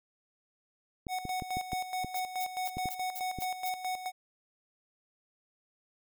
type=clicks; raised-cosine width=3 ms; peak=-25 dBFS; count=9; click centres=1.068 / 1.253 / 1.422 / 1.57 / 1.732 / 2.046 / 2.77 / 2.857 / 3.387 s
type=tone with tremolo; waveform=square; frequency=740 Hz; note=F#5; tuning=in tune; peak=-32 dBFS; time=1.08-4.12 s; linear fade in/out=50 ms; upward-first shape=square; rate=4.7 Hz; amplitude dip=65%
type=noise bursts; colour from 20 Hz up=violet; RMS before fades=-40 dBFS; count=7; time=2.15-3.7 s; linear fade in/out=10 ms; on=50 ms; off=200 ms
effects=none